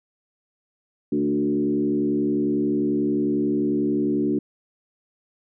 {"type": "tone with frequency modulation", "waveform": "sine", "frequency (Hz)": 293.7, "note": "D4", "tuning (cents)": 0, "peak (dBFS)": -19, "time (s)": [1.12, 4.39], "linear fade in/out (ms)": 5, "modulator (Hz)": 71.2, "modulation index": 1.2, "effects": []}